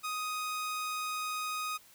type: tone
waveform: sawtooth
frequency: 1249 Hz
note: D#6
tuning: 6 cents sharp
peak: -30 dBFS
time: 0.03-1.78 s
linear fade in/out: 20 ms
effects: white hiss -59 dBFS RMS until 1.94 s